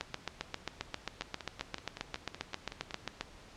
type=two click trains; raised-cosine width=0.2 ms; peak=-24 / -17 dBFS; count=10 / 25; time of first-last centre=1.22-2.909 / 0.01-3.21 s; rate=5.33 / 7.5 Hz; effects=pink hiss -55 dBFS RMS until 3.56 s + low-pass 6000 Hz 12 dB/octave